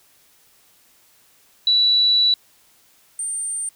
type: tone pair in turn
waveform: sine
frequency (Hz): 3941 / 8847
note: B7 / C#9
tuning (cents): -4 / -4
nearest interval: octave + major second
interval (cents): 1400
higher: second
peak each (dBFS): -13 / -23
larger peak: first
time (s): 1.67-2.34 / 3.19-3.69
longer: first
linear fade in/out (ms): 2
effects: white hiss -56 dBFS RMS until 3.75 s